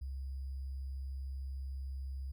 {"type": "tone with sample-and-hold", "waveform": "sine", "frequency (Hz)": 66.8, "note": "C2", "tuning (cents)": 36, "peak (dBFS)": -38, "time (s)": [0.01, 2.32], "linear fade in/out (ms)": 10, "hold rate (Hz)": 4900, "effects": []}